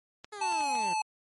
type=clicks; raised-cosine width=0.2 ms; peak=-25 dBFS; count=4; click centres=0.245 / 0.524 / 0.608 / 0.753 s
type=linear sweep; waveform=15% pulse; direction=down; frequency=430 to 164.81 Hz; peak=-33 dBFS; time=0.32-0.94 s; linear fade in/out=10 ms
type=tone with vibrato; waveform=square; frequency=864 Hz; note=A5; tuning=32 cents flat; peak=-28 dBFS; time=0.41-1.02 s; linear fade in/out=5 ms; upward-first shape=triangle; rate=2.6 Hz; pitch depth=47 cents each way
effects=MP3 48 kbps